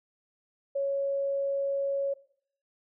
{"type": "tone", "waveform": "sine", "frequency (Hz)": 554.4, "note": "C#5", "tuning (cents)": 0, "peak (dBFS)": -26, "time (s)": [0.75, 2.14], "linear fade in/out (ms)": 10, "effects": ["noise-tail reverb RT60 0.6 s tail -19 dB re dry"]}